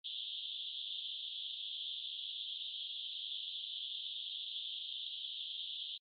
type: band-pass noise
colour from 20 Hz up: white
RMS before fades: -44 dBFS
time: 0.04-5.98 s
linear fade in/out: 10 ms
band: 3100 to 3700 Hz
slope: 96 dB/octave
effects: AAC 48 kbps